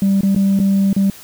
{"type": "tone with dropouts", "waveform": "sine", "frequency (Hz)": 196, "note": "G3", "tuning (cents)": 0, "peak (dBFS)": -9, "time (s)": [0.02, 1.1], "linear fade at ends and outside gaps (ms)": 2, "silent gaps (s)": [[0.209, 0.232], [0.349, 0.361], [0.591, 0.599], [0.93, 0.964]], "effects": ["tanh soft clip ceiling -9 dBFS", "white hiss -39 dBFS RMS until 1.23 s"]}